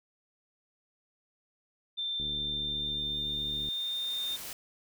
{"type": "tone with pitch glide", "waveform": "sine", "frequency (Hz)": [3570, 3632], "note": ["A7", "A#7"], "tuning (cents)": [24, -46], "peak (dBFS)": -31, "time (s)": [1.97, 4.37], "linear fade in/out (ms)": 20, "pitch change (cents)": 30, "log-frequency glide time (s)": [2.26, 3.97]}
{"type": "click train", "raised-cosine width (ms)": 3, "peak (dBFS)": -32, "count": 111, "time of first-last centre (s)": [2.2, 3.686], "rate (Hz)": 74}
{"type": "noise with exponential growth", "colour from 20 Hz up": "white", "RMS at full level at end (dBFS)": -40, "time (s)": [2.27, 4.53], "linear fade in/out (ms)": 2, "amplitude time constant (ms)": 490}
{"effects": []}